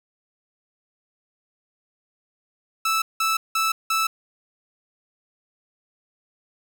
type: tone bursts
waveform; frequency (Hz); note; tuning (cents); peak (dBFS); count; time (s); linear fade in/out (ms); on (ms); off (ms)
sawtooth; 1314; E6; -6; -16; 4; 2.85-4.07; 5; 170; 180
effects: none